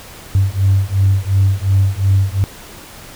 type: beating tone pair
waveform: sine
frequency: 95.8 / 98.6 Hz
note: G2 / G2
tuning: -39 / +11 cents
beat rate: 2.8 Hz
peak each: -13 dBFS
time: 0.35-2.44 s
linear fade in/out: 0 ms
effects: tanh soft clip ceiling -4 dBFS + pink hiss -36 dBFS RMS until 3.15 s